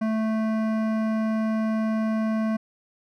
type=tone with hard clipping; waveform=triangle; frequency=219.8 Hz; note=A3; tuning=2 cents flat; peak=-24 dBFS; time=0.01-2.57 s; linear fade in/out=10 ms; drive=18 dB; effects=none